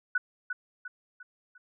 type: tone with echo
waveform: sine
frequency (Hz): 1483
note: F#6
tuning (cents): +4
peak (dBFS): -23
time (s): 0.15-0.18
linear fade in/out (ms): 5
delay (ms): 350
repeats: 4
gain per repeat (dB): -7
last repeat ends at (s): 1.58
effects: none